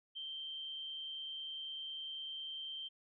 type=tone with amplitude modulation; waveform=sine; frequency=3136 Hz; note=G7; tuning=in tune; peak=-40 dBFS; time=0.15-2.89 s; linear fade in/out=20 ms; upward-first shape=sine; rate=150 Hz; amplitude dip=35%; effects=none